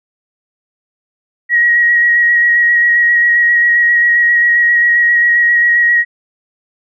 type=tone with vibrato; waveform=sine; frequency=1900 Hz; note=A#6; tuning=33 cents sharp; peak=-7 dBFS; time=1.49-6.05 s; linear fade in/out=50 ms; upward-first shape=square; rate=7.5 Hz; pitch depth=13 cents each way; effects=none